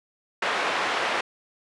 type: band-pass noise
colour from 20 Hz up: pink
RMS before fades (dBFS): -26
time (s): 0.42-1.21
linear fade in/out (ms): 5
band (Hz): 650 to 2600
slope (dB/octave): 12
effects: resampled to 24000 Hz